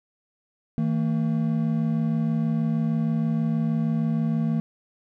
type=tone pair together; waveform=triangle; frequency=160.16 / 226.5 Hz; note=E3 / A#3; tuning=-50 / -50 cents; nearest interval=tritone; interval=600 cents; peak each=-22 dBFS; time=0.78-4.6 s; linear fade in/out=0 ms; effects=none